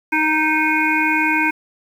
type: harmonic tone with a mistuned harmonic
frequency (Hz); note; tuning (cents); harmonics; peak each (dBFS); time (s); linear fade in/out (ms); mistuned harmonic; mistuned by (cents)
311.1; D#4; 0; 1 / 3 / 5 / 7 / 8; -21 / -21 / -21 / -21 / -21; 0.12-1.51; 10; 8; -17
effects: 7-bit